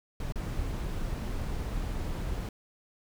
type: noise with dropouts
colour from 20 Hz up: brown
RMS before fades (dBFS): -33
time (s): 0.2-2.49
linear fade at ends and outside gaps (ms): 2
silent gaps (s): 0.323-0.357
effects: none